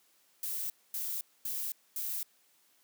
violet noise bursts, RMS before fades -36 dBFS, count 4, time 0.43-2.23 s, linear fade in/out 2 ms, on 270 ms, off 240 ms, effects white hiss -68 dBFS RMS until 2.83 s + high-pass 200 Hz 12 dB/octave

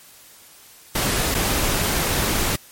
pink noise with dropouts, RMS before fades -21 dBFS, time 0.95-2.56 s, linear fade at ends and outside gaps 5 ms, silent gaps 1.344-1.348 s, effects white hiss -47 dBFS RMS until 2.71 s + MP3 64 kbps

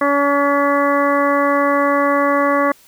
harmonic tone, 283.6 Hz, C#4, 40 cents sharp, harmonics 1 / 2 / 3 / 4 / 5 / 6 / 7, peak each -19 / -17 / -26 / -17 / -28 / -25 / -25 dBFS, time 0.01-2.72 s, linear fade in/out 5 ms, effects white hiss -49 dBFS RMS until 2.87 s

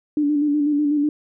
sine tone with vibrato, 293.7 Hz, D4, in tune, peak -16 dBFS, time 0.17-1.09 s, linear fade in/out 2 ms, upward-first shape square, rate 8.1 Hz, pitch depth 34 cents each way, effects none

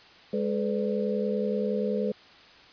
sine tone cluster, 205.7 / 429 / 499.5 / 586 Hz, G#3 / A4 / B4 / D5, -16 / -44 / +20 / -4 cents, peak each -29 / -30 / -30 / -37 dBFS, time 0.33-2.12 s, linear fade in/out 5 ms, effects white hiss -52 dBFS RMS until 2.72 s + resampled to 11025 Hz

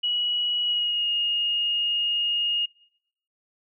sine tone with pitch glide, 2919 to 2854 Hz, F#7 to F7, -24 to +37 cents, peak -22 dBFS, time 0.03-2.66 s, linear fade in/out 10 ms, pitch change -39 cents, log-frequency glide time 0.64-1.09 s, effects noise-tail reverb RT60 0.7 s tail -22 dB re dry

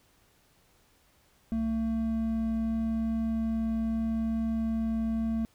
triangle tone pair together, 62.43 / 224.8 Hz, B1 / A3, +19 / +37 cents, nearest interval octave + minor seventh, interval 2218 cents, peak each -35 / -25 dBFS, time 1.52-5.45 s, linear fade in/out 0 ms, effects pink hiss -65 dBFS RMS until 5.54 s

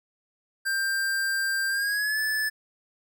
square tone with pitch glide, 1575 to 1737.5 Hz, G6 to A6, +8 to -22 cents, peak -25 dBFS, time 0.65-2.5 s, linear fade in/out 20 ms, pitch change +170 cents, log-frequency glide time 1.68-2.19 s, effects none

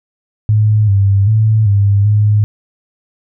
sine tone with pitch steps, 106.9 / 98.9 / 109.3 / 100.6 / 105 Hz, A2 / G2 / A2 / G2 / G#2, -49 / +16 / -11 / +45 / +19 cents, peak -7 dBFS, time 0.49-2.44 s, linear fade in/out 0 ms, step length 390 ms, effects none

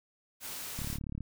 white noise, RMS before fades -41 dBFS, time 0.4-0.99 s, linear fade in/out 50 ms
click train, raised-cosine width 5 ms, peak -26 dBFS, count 16, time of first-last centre 0.79-1.207 s, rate 36 Hz
effects none

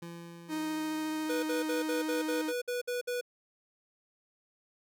25% pulse tone with exponential decay, 170 Hz, F3, 46 cents flat, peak -37 dBFS, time 0.02-2.51 s, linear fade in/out 5 ms, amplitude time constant 540 ms
45% pulse tone with vibrato, 311.1 Hz, D#4, in tune, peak -32 dBFS, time 0.48-2.53 s, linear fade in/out 50 ms, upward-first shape triangle, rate 14 Hz, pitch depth 10 cents each way
square tone bursts, 490 Hz, B4, 14 cents flat, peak -32 dBFS, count 10, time 1.29-3.212 s, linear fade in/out 10 ms, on 140 ms, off 58 ms
effects none

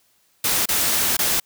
white noise with dropouts, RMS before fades -20 dBFS, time 0.44-1.4 s, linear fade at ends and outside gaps 5 ms, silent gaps 0.657-0.687 / 1.169-1.189 s, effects white hiss -62 dBFS RMS until 1.45 s

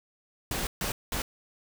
pink noise bursts at uneven times, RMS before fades -31 dBFS, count 3, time 0.51-0.67 / 0.81-0.92 / 1.12-1.22 s, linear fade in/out 2 ms, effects none

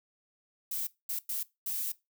violet noise bursts at uneven times, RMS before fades -34 dBFS, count 4, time 0.71-0.87 / 1.09-1.19 / 1.29-1.43 / 1.66-1.92 s, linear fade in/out 5 ms, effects noise-tail reverb RT60 0.2 s tail -19 dB re dry

